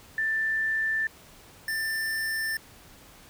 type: tone pair in turn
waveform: sine / square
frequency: 1772 / 1780.2 Hz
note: A6 / A6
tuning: +12 / +20 cents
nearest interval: unison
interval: 8 cents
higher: second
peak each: -24 / -28 dBFS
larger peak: first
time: 0.18-1.07 / 1.68-2.57 s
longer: neither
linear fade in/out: 2 ms
effects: pink hiss -52 dBFS RMS until 3.29 s